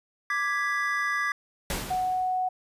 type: chord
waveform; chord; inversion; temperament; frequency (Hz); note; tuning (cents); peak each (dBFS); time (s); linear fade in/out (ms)
triangle; G# diminished; second; equal; 1174.7 / 1661.2 / 1975.5; D6 / G#6 / B6; 0 / 0 / 0; -28 / -27 / -28; 0.3-1.32; 2
type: noise with exponential decay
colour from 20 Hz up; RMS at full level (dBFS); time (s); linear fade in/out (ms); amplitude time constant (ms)
pink; -28; 1.7-2.49; 1; 170
type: tone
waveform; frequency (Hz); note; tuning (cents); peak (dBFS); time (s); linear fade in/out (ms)
sine; 740; F#5; 0; -24; 1.9-2.49; 10
effects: resampled to 32000 Hz